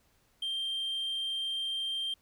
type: tone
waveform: triangle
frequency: 3167 Hz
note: G7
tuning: 17 cents sharp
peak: -29 dBFS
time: 0.42-2.14 s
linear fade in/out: 5 ms
effects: tanh soft clip ceiling -26 dBFS + pink hiss -69 dBFS RMS until 2.21 s